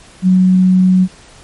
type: tone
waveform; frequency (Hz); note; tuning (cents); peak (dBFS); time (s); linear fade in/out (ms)
sine; 185; F#3; 0; -6; 0.22-1.08; 50
effects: pink hiss -41 dBFS RMS until 1.43 s + MP3 48 kbps